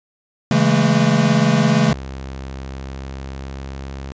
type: chord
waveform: square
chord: A major seventh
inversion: first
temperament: equal with one note detuned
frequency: 138.59 / 164.81 / 207.7 / 225.1 Hz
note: C#3 / E3 / G#3 / A3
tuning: 0 / 0 / 0 / +40 cents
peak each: -19 dBFS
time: 0.51-1.93 s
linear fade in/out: 2 ms
type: tone with pitch glide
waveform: sawtooth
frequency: 66.7 to 67.67 Hz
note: C2 to C#2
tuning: +34 to -41 cents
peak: -24 dBFS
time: 1.89-4.12 s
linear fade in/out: 0 ms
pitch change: +25 cents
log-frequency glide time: 2.64-3.84 s
effects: resampled to 16000 Hz